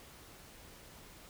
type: silence
effects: pink hiss -55 dBFS RMS until 1.29 s